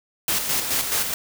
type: noise with tremolo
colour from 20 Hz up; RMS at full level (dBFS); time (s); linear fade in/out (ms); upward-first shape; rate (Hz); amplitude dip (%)
white; -22; 0.28-1.14; 2; square; 4.7; 45
effects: none